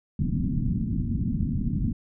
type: low-pass noise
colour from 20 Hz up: white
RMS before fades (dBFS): -26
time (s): 0.19-1.93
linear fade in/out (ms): 5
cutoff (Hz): 250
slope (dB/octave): 48
effects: none